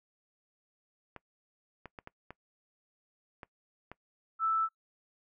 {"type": "clicks", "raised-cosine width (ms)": 0.5, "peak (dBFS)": -29, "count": 7, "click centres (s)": [1.163, 1.857, 1.988, 2.074, 2.306, 3.432, 3.916]}
{"type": "tone", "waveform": "sine", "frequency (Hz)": 1319, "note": "E6", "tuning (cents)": 1, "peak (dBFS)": -26, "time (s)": [4.39, 4.69], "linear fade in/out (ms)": 50}
{"effects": ["noise-tail reverb RT60 0.1 s tail -22 dB re dry"]}